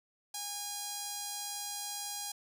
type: tone with notch filter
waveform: 5% pulse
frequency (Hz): 818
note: G#5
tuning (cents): -26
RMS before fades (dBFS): -40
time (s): 0.34-2.32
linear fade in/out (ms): 5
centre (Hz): 2000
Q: 0.73
effects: none